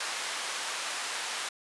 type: band-pass noise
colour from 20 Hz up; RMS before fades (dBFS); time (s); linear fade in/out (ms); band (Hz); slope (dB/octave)
pink; -35; 0-1.49; 5; 970 to 9600; 12
effects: resampled to 24000 Hz